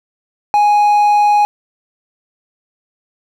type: tone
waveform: triangle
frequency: 830 Hz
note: G#5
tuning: 1 cent flat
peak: -6 dBFS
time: 0.54-1.45 s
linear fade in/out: 0 ms
effects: none